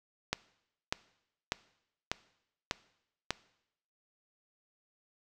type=click train; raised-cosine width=0.2 ms; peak=-12 dBFS; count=6; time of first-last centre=0.33-3.306 s; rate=1.68 Hz; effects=noise-tail reverb RT60 0.8 s tail -20 dB re dry